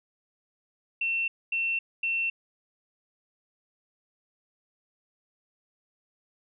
sine tone bursts, 2700 Hz, E7, 41 cents sharp, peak -25 dBFS, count 3, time 1.01-2.3 s, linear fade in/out 5 ms, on 270 ms, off 240 ms, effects none

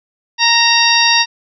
harmonic tone with a mistuned harmonic, 932.3 Hz, A#5, in tune, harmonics 1 / 2 / 3 / 4 / 5 / 6, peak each -16 / -16 / -16 / -16 / -16 / -16 dBFS, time 0.38-1.26 s, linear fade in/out 50 ms, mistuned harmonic 3, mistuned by -31 cents, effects none

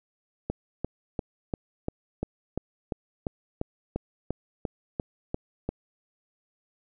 click train, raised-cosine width 2 ms, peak -15 dBFS, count 16, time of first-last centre 0.5-5.69 s, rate 2.89 Hz, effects none

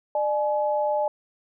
sine tone pair together, 599.6 / 848 Hz, D5 / G#5, +36 / +36 cents, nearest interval tritone, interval 600 cents, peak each -23 / -25 dBFS, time 0.15-1.08 s, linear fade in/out 2 ms, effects none

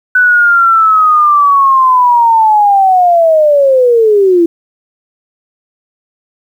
sine linear sweep, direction down, 1500 to 329.6 Hz, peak -4 dBFS, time 0.15-4.46 s, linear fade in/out 5 ms, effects 7-bit

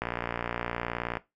click train, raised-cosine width 0.5 ms, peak -15 dBFS, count 69, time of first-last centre 0.02-1.171 s, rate 59.1 Hz, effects noise-tail reverb RT60 0.2 s tail -17 dB re dry

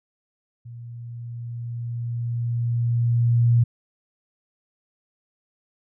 sine tone with level ramp, 118.4 Hz, A#2, 27 cents sharp, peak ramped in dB -36 to -13 dBFS, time 0.65-3.64 s, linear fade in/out 10 ms, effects none

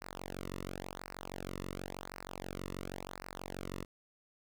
sawtooth tone with flanger, 46.25 Hz, F#1, in tune, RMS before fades -44 dBFS, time 0.01-3.85 s, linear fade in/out 10 ms, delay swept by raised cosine 0.29 to 1.29 ms, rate 0.93 Hz, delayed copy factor -0.95, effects none

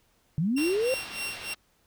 sine linear sweep, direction up, 142 to 536 Hz, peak -23 dBFS, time 0.38-0.94 s, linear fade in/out 0 ms
sawtooth tone with tremolo, 2746 Hz, F7, 30 cents flat, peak -27 dBFS, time 0.56-1.54 s, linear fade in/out 10 ms, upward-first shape sine, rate 3.3 Hz, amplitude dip 85%
white low-pass noise, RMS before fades -42 dBFS, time 0.57-1.55 s, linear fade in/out 10 ms, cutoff 4300 Hz, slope 24 dB/octave
effects pink hiss -67 dBFS RMS until 1.86 s

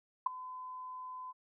sine tone with ADSR envelope, 1016 Hz, B5, 49 cents sharp, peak -23 dBFS, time 0.26-1.33 s, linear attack 6 ms, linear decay 9 ms, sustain -19 dB, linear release 29 ms, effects none

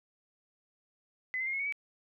sine tone with pitch steps, 2025 / 2075 / 2126 / 2178 / 2231 / 2286 Hz, B6 / C7 / C7 / C#7 / C#7 / D7, +43 / -15 / +27 / -31 / +11 / -47 cents, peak -31 dBFS, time 1.34-1.724 s, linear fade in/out 0 ms, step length 64 ms, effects none

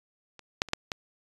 clicks, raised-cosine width 0.2 ms, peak -29 / -6 / -25 / -7 / -14 dBFS, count 5, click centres 0.393 / 0.619 / 0.687 / 0.734 / 0.918 s, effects resampled to 24000 Hz

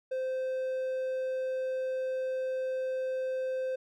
triangle tone, 519 Hz, C5, 14 cents flat, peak -28 dBFS, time 0.11-3.76 s, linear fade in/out 10 ms, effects none

